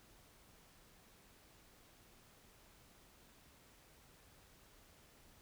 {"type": "silence", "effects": ["pink hiss -65 dBFS RMS until 5.41 s"]}